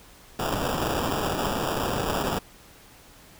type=noise with sample-and-hold; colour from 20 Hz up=white; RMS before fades=-27 dBFS; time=0.39-2.39 s; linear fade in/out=5 ms; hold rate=2100 Hz; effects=pink hiss -51 dBFS RMS until 3.39 s